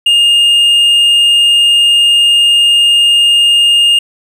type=tone with hard clipping; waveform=sine; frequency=2830 Hz; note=F7; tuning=22 cents sharp; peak=-6 dBFS; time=0.06-3.99 s; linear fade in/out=5 ms; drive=3 dB; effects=none